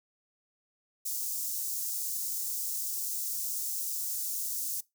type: high-pass noise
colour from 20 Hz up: white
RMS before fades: -34 dBFS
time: 1.05-4.81 s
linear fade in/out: 10 ms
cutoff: 5800 Hz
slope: 24 dB/octave
effects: noise-tail reverb RT60 0.2 s tail -22 dB re dry